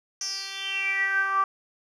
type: tone with band-pass filter sweep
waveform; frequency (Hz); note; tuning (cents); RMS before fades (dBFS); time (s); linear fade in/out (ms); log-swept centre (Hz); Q
10% pulse; 390; G4; -9; -27; 0.21-1.44; 2; 5900 to 1100; 8.9
effects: none